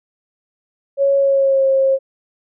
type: tone with pitch glide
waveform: sine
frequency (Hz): 554 to 537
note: C#5 to C5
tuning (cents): -1 to +45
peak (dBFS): -11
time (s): 0.97-1.99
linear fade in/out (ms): 50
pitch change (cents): -54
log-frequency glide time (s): 1.17-1.66
effects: none